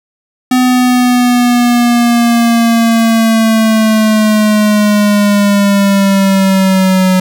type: linear sweep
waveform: square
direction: down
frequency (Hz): 253.4 to 185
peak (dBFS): -7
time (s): 0.51-7.2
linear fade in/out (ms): 5
effects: none